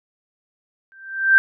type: tone with exponential growth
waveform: sine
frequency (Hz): 1568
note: G6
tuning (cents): 0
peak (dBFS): -6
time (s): 0.92-1.38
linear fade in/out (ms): 0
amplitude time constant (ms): 98
effects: none